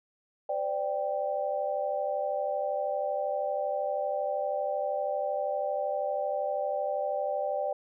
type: chord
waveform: sine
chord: C suspended second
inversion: none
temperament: equal with one note detuned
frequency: 514.6 / 587.3 / 784 Hz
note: C5 / D5 / G5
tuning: -29 / 0 / 0 cents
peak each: -35 / -30 / -33 dBFS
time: 0.49-7.73 s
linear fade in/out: 5 ms
effects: none